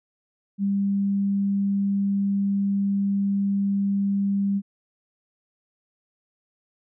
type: tone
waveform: sine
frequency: 198.7 Hz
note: G3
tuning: 24 cents sharp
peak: -20 dBFS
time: 0.58-4.62 s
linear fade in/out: 50 ms
effects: none